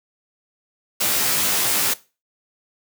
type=noise with comb filter; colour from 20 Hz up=white; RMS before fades=-20 dBFS; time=1-1.94 s; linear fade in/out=10 ms; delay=15 ms; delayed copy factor=+0.85; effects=noise-tail reverb RT60 0.3 s tail -19 dB re dry + high-pass 100 Hz 12 dB/octave